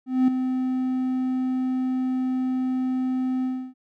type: tone with ADSR envelope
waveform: triangle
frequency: 257.1 Hz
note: C4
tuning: 30 cents flat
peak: -12 dBFS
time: 0.06-3.74 s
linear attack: 220 ms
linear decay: 4 ms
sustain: -8 dB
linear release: 300 ms
effects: none